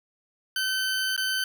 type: tone with dropouts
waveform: 20% pulse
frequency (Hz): 1531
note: G6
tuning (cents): -41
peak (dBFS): -20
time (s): 0.56-1.44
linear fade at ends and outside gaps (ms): 2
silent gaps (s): 1.164-1.177
effects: none